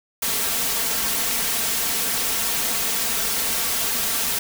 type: noise with comb filter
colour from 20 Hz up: white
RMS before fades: -23 dBFS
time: 0.22-4.39 s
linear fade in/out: 5 ms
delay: 4.4 ms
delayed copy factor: +0.55
effects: none